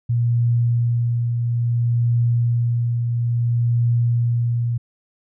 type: tone with tremolo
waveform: sine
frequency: 118.7 Hz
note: A#2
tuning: 32 cents sharp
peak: -14 dBFS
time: 0.09-4.78 s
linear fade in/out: 10 ms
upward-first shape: triangle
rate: 0.59 Hz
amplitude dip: 40%
effects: none